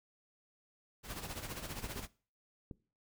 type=noise with tremolo; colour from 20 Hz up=pink; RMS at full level=-41 dBFS; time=1.03-2.08 s; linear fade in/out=50 ms; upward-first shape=sine; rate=15 Hz; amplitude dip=65%
type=clicks; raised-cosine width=3 ms; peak=-32 dBFS; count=4; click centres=1.843 / 1.961 / 1.993 / 2.712 s
effects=noise-tail reverb RT60 0.4 s tail -21 dB re dry